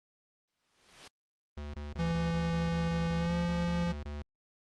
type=noise with exponential growth; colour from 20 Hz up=white; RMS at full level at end=-42 dBFS; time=0.48-1.08 s; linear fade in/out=5 ms; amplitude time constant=130 ms
type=tone bursts; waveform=square; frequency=73.42 Hz; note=D2; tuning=in tune; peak=-38 dBFS; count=14; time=1.57-4.223 s; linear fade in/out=5 ms; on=170 ms; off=21 ms
type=tone with pitch glide; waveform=square; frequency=167.1 to 172.49 Hz; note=E3 to F3; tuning=+24 to -21 cents; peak=-30 dBFS; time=1.98-3.93 s; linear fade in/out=20 ms; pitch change=+55 cents; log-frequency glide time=3.17-3.35 s
effects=low-pass 5000 Hz 12 dB/octave + Opus 32 kbps